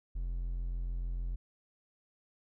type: tone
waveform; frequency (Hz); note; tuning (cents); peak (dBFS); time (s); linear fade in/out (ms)
triangle; 43.33; F1; -13; -31; 0.15-1.36; 10
effects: none